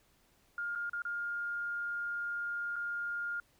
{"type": "tone with dropouts", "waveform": "sine", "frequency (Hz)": 1412, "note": "F6", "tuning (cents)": 19, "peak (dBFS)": -34, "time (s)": [0.58, 3.4], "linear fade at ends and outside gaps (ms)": 2, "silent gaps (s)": [[0.752, 0.757], [0.896, 0.932], [1.02, 1.051], [2.759, 2.763]], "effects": ["pink hiss -69 dBFS RMS until 3.59 s"]}